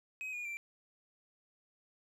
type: tone with pitch steps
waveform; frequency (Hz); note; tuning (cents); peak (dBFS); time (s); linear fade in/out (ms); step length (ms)
triangle; 2531 / 2441 / 2353; D#7 / D#7 / D7; +29 / -34 / +3; -37; 0.21-0.57; 0; 120
effects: none